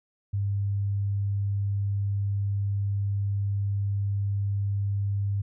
sine tone, 100 Hz, G2, 35 cents sharp, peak -24 dBFS, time 0.33-5.42 s, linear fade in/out 10 ms, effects none

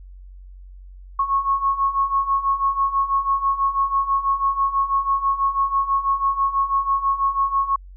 sine beating tone pair, 1094 / 1100.1 Hz, C#6 / C#6, -23 / -14 cents, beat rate 6.1 Hz, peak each -23 / -19 dBFS, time 1.19-7.76 s, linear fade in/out 5 ms, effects added 46 Hz sine -38 dBFS peak until 7.96 s

